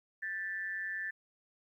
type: tone with amplitude modulation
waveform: sine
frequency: 1765 Hz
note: A6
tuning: 5 cents sharp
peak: -32 dBFS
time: 0.22-1.11 s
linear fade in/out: 10 ms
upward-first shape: sine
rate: 190 Hz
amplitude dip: 70%
effects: 12-bit